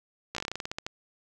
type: slowing click train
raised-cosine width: 0.2 ms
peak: -16 dBFS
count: 14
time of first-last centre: 0.35-0.865 s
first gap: 15 ms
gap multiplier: 1.15
effects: none